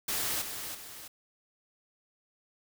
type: noise with echo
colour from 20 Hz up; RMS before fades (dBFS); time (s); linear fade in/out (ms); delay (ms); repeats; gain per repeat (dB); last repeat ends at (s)
white; -32; 0.08-0.42; 5; 330; 2; -7; 1.08
effects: none